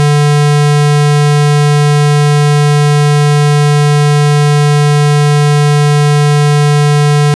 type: tone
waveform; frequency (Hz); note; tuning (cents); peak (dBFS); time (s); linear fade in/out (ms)
square; 146.83; D3; 0; -6; 0-7.34; 0
effects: resampled to 24000 Hz + 7-bit